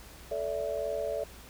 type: chord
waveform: sine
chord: A suspended fourth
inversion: none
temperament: equal with one note detuned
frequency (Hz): 440 / 576.9 / 659.3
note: A4 / D5 / E5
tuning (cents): 0 / -31 / 0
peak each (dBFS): -36 / -33 / -35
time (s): 0.31-1.24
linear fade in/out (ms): 5
effects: added 60 Hz sine -51 dBFS peak until 1.49 s + pink hiss -51 dBFS RMS until 1.49 s